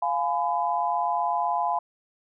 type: chord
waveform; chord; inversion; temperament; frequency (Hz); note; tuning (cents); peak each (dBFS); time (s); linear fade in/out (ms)
sine; F diminished; none; just; 698.5 / 838.1 / 1005.8; F5 / Ab5 / Cb6; 0 / +16 / +31; -27; 0.02-1.79; 5
effects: none